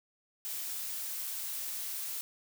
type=noise; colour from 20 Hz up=blue; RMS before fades=-38 dBFS; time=0.45-2.21 s; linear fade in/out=0 ms; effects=none